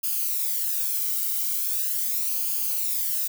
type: noise with flanger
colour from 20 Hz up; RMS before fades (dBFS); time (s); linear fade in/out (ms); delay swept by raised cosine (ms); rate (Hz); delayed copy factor
violet; -26; 0.03-3.28; 10; 0.52 to 1.18; 0.4; -0.65
effects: none